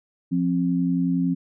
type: tone pair together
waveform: sine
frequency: 174.61 / 265.5 Hz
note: F3 / C4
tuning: 0 / +25 cents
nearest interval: perfect fifth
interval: 725 cents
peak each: -22 dBFS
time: 0.31-1.35 s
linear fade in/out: 20 ms
effects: none